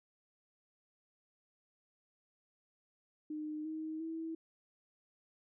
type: tone with pitch steps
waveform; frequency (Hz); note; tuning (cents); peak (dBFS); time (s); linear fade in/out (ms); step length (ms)
sine; 305.3 / 314.8 / 324.6; D#4 / D#4 / E4; -33 / +20 / -27; -38; 3.3-4.35; 5; 350
effects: none